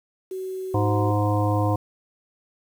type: tone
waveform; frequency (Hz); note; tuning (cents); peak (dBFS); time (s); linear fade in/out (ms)
sine; 375.8; F#4; +27; -28; 0.31-1.11; 5
type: harmonic tone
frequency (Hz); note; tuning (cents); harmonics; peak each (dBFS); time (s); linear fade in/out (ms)
103.83; G#2; 0; 1 / 3 / 5 / 7 / 9 / 10; -21 / -26 / -28 / -29 / -31 / -31; 0.74-1.76; 5
effects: 8-bit